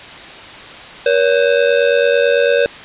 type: ring-modulated tone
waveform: square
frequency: 520 Hz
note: C5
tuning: 11 cents flat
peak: -8 dBFS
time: 1.06-2.66 s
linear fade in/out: 0 ms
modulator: 44.5 Hz
effects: white hiss -33 dBFS RMS until 2.84 s + resampled to 8000 Hz